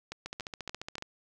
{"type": "two click trains", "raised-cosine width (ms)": 0.2, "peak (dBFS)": [-21, -21], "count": [4, 12], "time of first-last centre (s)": [[0.12, 0.982], [0.26, 1.024]], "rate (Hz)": [3.48, 14.4], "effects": []}